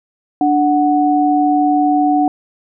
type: tone pair together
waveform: sine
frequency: 294.5 / 740 Hz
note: D4 / F#5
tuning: +5 / 0 cents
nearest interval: octave + major third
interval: 1595 cents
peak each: -13 dBFS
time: 0.41-2.28 s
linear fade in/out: 2 ms
effects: none